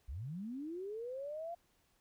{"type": "linear sweep", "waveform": "sine", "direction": "up", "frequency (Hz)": [52.5, 698.5], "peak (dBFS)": -40, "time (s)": [0.08, 1.55], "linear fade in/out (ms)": 10, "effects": ["pink hiss -74 dBFS RMS until 2 s"]}